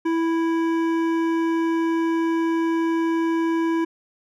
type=tone with hard clipping; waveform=triangle; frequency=329.6 Hz; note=E4; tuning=in tune; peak=-21 dBFS; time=0.05-3.85 s; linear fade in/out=10 ms; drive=16 dB; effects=none